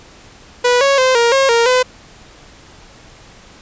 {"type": "tone with pitch steps", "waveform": "sawtooth", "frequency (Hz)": [490.4, 553, 517, 469.6, 540, 465.7, 506], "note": ["B4", "C#5", "C5", "A#4", "C#5", "A#4", "B4"], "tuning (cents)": [-12, -4, -21, 13, -45, -2, 42], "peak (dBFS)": -6, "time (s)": [0.64, 1.83], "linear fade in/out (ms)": 10, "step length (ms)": 170, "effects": ["pink hiss -42 dBFS RMS until 3.61 s", "resampled to 16000 Hz"]}